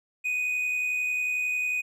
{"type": "tone with amplitude modulation", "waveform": "triangle", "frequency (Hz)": 2489, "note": "D#7", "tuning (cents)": 0, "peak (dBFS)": -22, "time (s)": [0.24, 1.82], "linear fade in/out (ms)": 20, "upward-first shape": "sine", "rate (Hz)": 71.1, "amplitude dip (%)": 35, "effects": []}